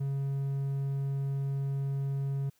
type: tone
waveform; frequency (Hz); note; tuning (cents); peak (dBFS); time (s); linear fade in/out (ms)
triangle; 137.9; C#3; -9; -27; 0-2.5; 10
effects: white hiss -70 dBFS RMS until 2.59 s